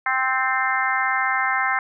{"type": "harmonic tone with a mistuned harmonic", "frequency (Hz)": 261.6, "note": "C4", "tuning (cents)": 0, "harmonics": [3, 4, 5, 6, 7, 8], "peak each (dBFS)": [-26, -26, -26, -26, -26, -26], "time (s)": [0.06, 1.79], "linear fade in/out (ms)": 2, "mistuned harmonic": 7, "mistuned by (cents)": -23, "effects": []}